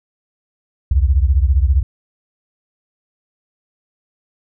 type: beating tone pair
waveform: sine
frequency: 63.5 / 78.5 Hz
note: B1 / D#2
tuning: +49 / +16 cents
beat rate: 15 Hz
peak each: -12 / -15 dBFS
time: 0.91-1.83 s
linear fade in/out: 5 ms
effects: none